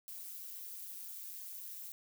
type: noise with amplitude modulation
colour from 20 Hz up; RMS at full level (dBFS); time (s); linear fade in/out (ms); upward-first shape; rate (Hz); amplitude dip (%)
violet; -43; 0.08-1.92; 0; sine; 189; 85
effects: none